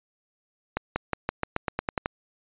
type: accelerating click train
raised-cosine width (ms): 0.5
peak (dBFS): -10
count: 11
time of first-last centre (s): 0.77-2.059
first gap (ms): 190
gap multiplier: 0.91
effects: resampled to 8000 Hz